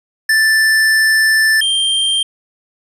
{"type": "tone pair in turn", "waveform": "square", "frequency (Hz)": [1763, 3171], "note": ["A6", "G7"], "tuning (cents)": [3, 19], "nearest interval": "minor seventh", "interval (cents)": 1016, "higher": "second", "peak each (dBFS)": [-10, -13], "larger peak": "first", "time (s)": [[0.29, 1.61], [1.61, 2.23]], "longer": "first", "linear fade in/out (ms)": 5, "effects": ["resampled to 32000 Hz", "8-bit"]}